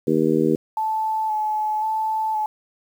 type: harmonic tone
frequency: 79.4 Hz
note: D#2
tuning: 36 cents sharp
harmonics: 2 / 3 / 4 / 5 / 6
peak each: -26 / -22 / -21 / -21 / -24 dBFS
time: 0.07-0.56 s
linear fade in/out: 5 ms
type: tone with vibrato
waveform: sine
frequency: 866 Hz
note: A5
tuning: 28 cents flat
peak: -20 dBFS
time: 0.77-2.46 s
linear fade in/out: 2 ms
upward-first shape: square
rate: 0.95 Hz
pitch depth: 18 cents each way
effects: 8-bit